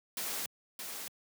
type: noise with echo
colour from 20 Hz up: white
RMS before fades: -37 dBFS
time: 0.17-0.46 s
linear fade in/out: 2 ms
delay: 620 ms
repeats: 1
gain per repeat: -5 dB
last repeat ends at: 1.08 s
effects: high-pass 150 Hz 12 dB/octave